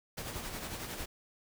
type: noise with tremolo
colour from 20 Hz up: pink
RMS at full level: -39 dBFS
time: 0.17-1.06 s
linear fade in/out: 10 ms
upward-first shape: sine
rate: 11 Hz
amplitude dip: 45%
effects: none